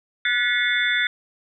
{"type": "tone cluster", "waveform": "sine", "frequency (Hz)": [1465, 1723, 1944, 2163, 3517], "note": ["F#6", "A6", "B6", "C#7", "A7"], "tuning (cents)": [-18, -37, -28, -43, -1], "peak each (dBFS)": -25, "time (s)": [0.25, 1.07], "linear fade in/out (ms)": 2, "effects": []}